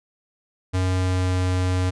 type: tone with pitch glide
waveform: square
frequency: 92.5 to 91.7 Hz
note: F#2 to F#2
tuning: 0 to -15 cents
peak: -20 dBFS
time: 0.73-1.91 s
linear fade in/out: 20 ms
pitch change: -15 cents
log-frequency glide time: 0.85-1.38 s
effects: resampled to 22050 Hz